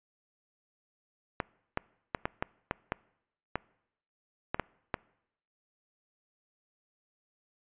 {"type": "clicks", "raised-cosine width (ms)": 0.5, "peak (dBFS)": -14, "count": 11, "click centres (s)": [1.402, 1.774, 2.148, 2.255, 2.425, 2.711, 2.921, 3.556, 4.545, 4.597, 4.942], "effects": ["noise-tail reverb RT60 0.8 s tail -24 dB re dry", "resampled to 8000 Hz"]}